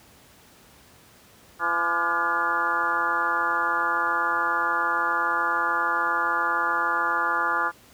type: harmonic tone with a mistuned harmonic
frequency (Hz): 170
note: F3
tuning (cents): -46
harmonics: 2 / 3 / 4 / 5 / 6 / 7 / 8 / 9 / 10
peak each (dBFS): -38 / -37 / -38 / -30 / -30 / -26 / -26 / -37 / -32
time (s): 1.59-7.72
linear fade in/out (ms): 50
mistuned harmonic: 8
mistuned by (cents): +71
effects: pink hiss -53 dBFS RMS until 7.93 s + high-pass 60 Hz 12 dB/octave